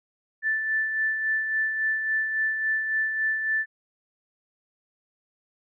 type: tone with tremolo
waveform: sine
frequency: 1760 Hz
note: A6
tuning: in tune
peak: -21 dBFS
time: 0.42-3.66 s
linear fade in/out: 50 ms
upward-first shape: sine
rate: 3.6 Hz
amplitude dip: 45%
effects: none